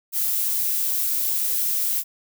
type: noise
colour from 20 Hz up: violet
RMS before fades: -23 dBFS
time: 0.12-2.04 s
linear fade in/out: 50 ms
effects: none